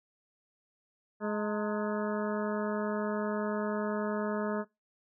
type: harmonic tone with a mistuned harmonic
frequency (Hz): 210.3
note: G#3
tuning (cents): +22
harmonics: 1 / 2 / 3 / 4 / 5 / 6 / 7 / 8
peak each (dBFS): -33 / -35 / -37 / -42 / -44 / -42 / -45 / -45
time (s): 1.2-4.65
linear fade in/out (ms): 50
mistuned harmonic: 4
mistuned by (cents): +130
effects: noise-tail reverb RT60 0.2 s tail -21 dB re dry